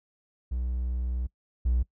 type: tone pair in turn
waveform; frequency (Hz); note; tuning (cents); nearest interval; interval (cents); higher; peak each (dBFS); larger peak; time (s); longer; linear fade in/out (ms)
triangle; 61.74 / 60.96; B1 / B1; 0 / -22; unison; 22; first; -25 / -19; second; 0.51-1.27 / 1.65-1.83; first; 10
effects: noise-tail reverb RT60 0.1 s tail -23 dB re dry + tanh soft clip ceiling -15 dBFS